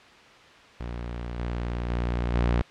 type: tone with level steps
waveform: sawtooth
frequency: 59.4 Hz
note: A#1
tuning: 33 cents sharp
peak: -28 / -24 / -21 / -17 dBFS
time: 0.8-2.62 s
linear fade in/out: 5 ms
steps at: 1.39 / 1.9 / 2.34 s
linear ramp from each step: 2 ms
effects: white hiss -50 dBFS RMS until 2.7 s + low-pass 3000 Hz 12 dB/octave